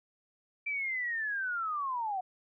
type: linear sweep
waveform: sine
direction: down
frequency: 2349 to 723 Hz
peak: -31 dBFS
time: 0.66-2.21 s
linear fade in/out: 10 ms
effects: none